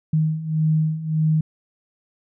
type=beating tone pair; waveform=sine; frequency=155.56 / 157.26 Hz; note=D#3 / D#3; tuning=0 / +19 cents; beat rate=1.7 Hz; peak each=-23 / -19 dBFS; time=0.13-1.41 s; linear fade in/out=5 ms; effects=none